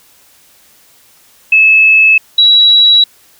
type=tone pair in turn; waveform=sine; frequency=2600 / 3896 Hz; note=E7 / B7; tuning=-24 / -24 cents; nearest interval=perfect fifth; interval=700 cents; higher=second; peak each=-3 dBFS; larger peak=neither; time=1.52-2.18 / 2.38-3.04 s; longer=neither; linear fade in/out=5 ms; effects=white hiss -46 dBFS RMS until 3.39 s